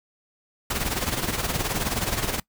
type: noise with tremolo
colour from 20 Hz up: pink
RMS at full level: -24 dBFS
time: 0.7-2.4 s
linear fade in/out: 5 ms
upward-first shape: sine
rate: 19 Hz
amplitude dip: 65%
effects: noise-tail reverb RT60 0.1 s tail -23 dB re dry